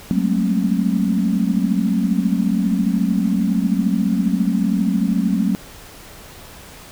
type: tone cluster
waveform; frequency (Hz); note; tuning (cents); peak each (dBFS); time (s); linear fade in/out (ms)
sine; 186.4 / 200.8 / 215.7 / 228.7 / 269.7; F#3 / G3 / A3 / A#3 / C#4; +13 / +42 / -34 / -33 / -47; -19 / -25 / -22 / -22 / -23; 0.11-5.55; 0
effects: pink hiss -40 dBFS RMS until 6.91 s